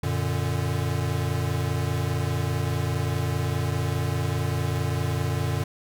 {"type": "chord", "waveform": "square", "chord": "Gb augmented", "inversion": "none", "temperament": "equal with one note detuned", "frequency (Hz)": [91.65, 116.54, 146.83], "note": ["Gb2", "Bb2", "D3"], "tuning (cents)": [-16, 0, 0], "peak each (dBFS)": -29, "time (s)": [0.03, 5.64], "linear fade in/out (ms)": 5, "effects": []}